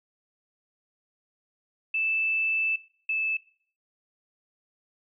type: tone pair in turn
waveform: sine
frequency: 2637 / 2622 Hz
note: E7 / E7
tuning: 0 / -10 cents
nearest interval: unison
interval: 10 cents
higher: first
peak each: -24 dBFS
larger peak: neither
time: 1.94-2.76 / 3.09-3.37 s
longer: first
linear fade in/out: 5 ms
effects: noise-tail reverb RT60 0.5 s tail -19 dB re dry